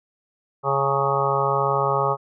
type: harmonic tone with a mistuned harmonic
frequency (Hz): 138.59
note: C#3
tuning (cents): 0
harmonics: 1 / 3 / 4 / 5 / 6 / 7 / 8 / 9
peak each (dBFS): -28 / -26 / -26 / -30 / -26 / -29 / -25 / -26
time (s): 0.63-2.17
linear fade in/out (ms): 50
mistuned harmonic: 7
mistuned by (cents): -81
effects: none